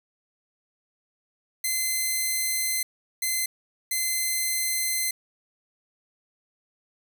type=tone bursts at uneven times; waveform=5% pulse; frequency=2060 Hz; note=C7; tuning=28 cents flat; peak=-14 dBFS; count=3; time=1.64-2.83 / 3.22-3.46 / 3.91-5.11 s; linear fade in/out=5 ms; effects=none